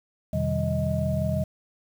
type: tone cluster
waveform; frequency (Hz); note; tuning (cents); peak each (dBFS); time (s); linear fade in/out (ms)
sine; 85.6 / 128.2 / 154.1 / 193.5 / 628; F2 / C3 / D#3 / G3 / D#5; -34 / -35 / -16 / -22 / +16; -29; 0.33-1.44; 5
effects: tanh soft clip ceiling -11 dBFS + 8-bit